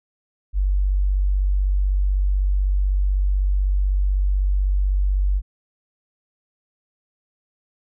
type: tone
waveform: sine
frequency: 48 Hz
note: G1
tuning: 36 cents flat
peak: -16 dBFS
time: 0.53-5.42 s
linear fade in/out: 50 ms
effects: none